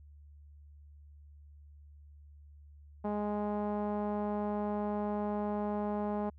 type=tone with low-pass filter; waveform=sawtooth; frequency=207.7 Hz; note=G#3; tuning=in tune; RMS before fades=-34 dBFS; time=3.04-6.3 s; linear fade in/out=10 ms; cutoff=840 Hz; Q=2.2; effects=added 73 Hz sine -52 dBFS peak until 6.38 s